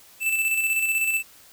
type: tone with tremolo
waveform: square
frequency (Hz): 2646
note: E7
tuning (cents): +6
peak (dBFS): -20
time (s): 0.2-1.23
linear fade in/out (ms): 50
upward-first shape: square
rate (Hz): 16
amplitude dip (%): 40
effects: white hiss -51 dBFS RMS until 1.52 s